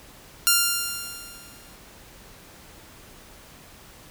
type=tone with exponential decay; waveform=5% pulse; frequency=1395 Hz; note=F6; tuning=2 cents flat; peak=-3 dBFS; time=0.47-1.76 s; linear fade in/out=0 ms; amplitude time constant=280 ms; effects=pink hiss -48 dBFS RMS until 4.1 s